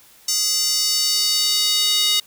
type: tone with high-pass filter sweep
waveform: square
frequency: 415.3 Hz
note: G#4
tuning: in tune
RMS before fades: -19 dBFS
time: 0.28-2.2 s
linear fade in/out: 5 ms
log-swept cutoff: 5700 to 3600 Hz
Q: 3.3
effects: white hiss -50 dBFS RMS until 2.26 s